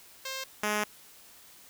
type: tone pair in turn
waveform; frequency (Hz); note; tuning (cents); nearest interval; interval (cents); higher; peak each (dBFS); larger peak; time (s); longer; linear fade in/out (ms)
5% pulse; 530 / 210.3; C5 / G#3; +22 / +22; octave + major third; 1600; first; -23 / -16; second; 0.25-0.44 / 0.63-0.84; second; 5
effects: white hiss -54 dBFS RMS until 1.69 s